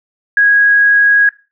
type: tone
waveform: sine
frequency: 1652 Hz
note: G#6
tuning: 10 cents flat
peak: -6 dBFS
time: 0.37-1.29 s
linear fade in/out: 2 ms
effects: noise-tail reverb RT60 0.3 s tail -19 dB re dry